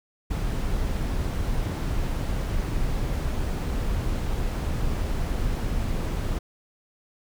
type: noise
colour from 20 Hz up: brown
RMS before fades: -26 dBFS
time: 0.3-6.39 s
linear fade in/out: 10 ms
effects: none